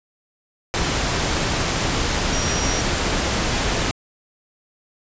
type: tone in noise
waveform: sine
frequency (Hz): 5680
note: F8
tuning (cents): +28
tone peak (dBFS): -27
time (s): 2.33-2.81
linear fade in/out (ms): 0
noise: pink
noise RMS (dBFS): -21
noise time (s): 0.74-3.91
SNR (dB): -9
effects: resampled to 16000 Hz